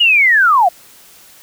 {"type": "linear sweep", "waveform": "sine", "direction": "down", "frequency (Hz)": [2924, 659.3], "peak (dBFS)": -7, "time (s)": [0, 0.69], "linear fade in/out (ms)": 10, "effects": ["white hiss -43 dBFS RMS until 1.42 s"]}